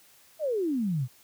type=exponential sweep; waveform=sine; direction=down; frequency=659.3 to 116.54 Hz; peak=-25 dBFS; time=0.39-1.08 s; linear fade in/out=50 ms; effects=white hiss -58 dBFS RMS until 1.23 s + high-pass 60 Hz 12 dB/octave